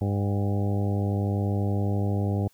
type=harmonic tone with a mistuned harmonic; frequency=100.8 Hz; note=G2; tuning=49 cents sharp; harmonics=1 / 2 / 3 / 4 / 5 / 6 / 7 / 8; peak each=-24 / -30 / -34 / -36 / -38 / -40 / -41 / -42 dBFS; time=0.01-2.48 s; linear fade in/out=5 ms; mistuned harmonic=7; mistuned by=+69 cents; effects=white hiss -63 dBFS RMS until 2.53 s